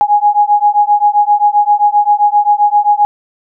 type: beating tone pair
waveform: sine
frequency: 825 / 832.6 Hz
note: G#5 / G#5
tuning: -12 / +4 cents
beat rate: 7.6 Hz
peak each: -10 dBFS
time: 0.01-3.05 s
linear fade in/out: 0 ms
effects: none